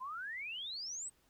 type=exponential sweep; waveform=sine; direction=up; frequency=990 to 8372 Hz; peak=-40 dBFS; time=0-1.1 s; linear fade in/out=20 ms; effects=pink hiss -72 dBFS RMS until 1.29 s